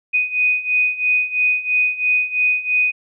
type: beating tone pair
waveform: sine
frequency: 2489 / 2492 Hz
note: D#7 / D#7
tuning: 0 / +2 cents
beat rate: 3 Hz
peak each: -20 / -17 dBFS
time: 0.13-2.92 s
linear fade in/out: 20 ms
effects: none